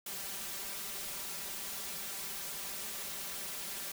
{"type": "noise with comb filter", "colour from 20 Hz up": "white", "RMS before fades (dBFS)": -41, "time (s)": [0.06, 3.92], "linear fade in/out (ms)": 5, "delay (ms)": 5.1, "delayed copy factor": 1, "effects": []}